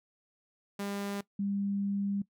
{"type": "tone pair in turn", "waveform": ["sawtooth", "sine"], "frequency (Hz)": [200.8, 199.76], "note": ["G3", "G3"], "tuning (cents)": [42, 33], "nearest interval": "unison", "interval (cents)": 9, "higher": "first", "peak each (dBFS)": [-30, -29], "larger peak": "second", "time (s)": [[0.79, 1.21], [1.39, 2.22]], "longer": "second", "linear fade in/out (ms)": 5, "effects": ["noise-tail reverb RT60 0.1 s tail -19 dB re dry"]}